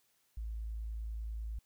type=tone; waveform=sine; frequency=55 Hz; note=A1; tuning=in tune; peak=-37 dBFS; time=0.37-1.59 s; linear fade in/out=5 ms; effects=white hiss -74 dBFS RMS until 1.65 s